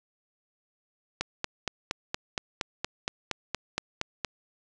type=click train; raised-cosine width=0.2 ms; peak=-11 dBFS; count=14; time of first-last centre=1.21-4.247 s; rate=4.28 Hz; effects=resampled to 22050 Hz + 8-bit